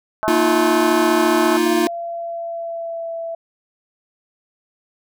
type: harmonic tone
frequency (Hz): 215.8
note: A3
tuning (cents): -33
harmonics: 3 / 4 / 5 / 6 / 7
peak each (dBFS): -22 / -24 / -26 / -28 / -29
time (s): 0.23-1.57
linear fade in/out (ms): 0
type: chord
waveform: square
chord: Bb suspended fourth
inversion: none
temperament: equal with one note detuned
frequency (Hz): 233.1 / 314.6 / 349.2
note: Bb3 / Eb4 / F4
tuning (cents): 0 / +19 / 0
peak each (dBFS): -24 / -20 / -18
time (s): 0.28-1.87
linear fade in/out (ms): 0
type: tone with pitch glide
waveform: sine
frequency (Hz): 683 to 665.1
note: F5 to E5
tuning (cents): -39 to +15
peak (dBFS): -24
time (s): 1.66-3.35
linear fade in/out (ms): 5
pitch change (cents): -46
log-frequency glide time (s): 1.93-3.12
effects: none